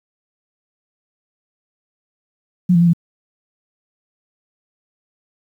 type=tone with pitch steps; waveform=sine; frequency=179.7 / 169.9 / 172.9 / 168.3 Hz; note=F3 / F3 / F3 / E3; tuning=+50 / -47 / -17 / +36 cents; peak=-9 dBFS; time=2.69-2.934 s; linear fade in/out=10 ms; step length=61 ms; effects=8-bit